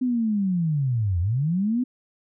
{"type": "linear two-way sweep", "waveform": "sine", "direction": "down then up", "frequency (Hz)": [258, 82.41, 258], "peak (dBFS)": -20, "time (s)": [0.01, 1.84], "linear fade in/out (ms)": 10, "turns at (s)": 1.2, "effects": []}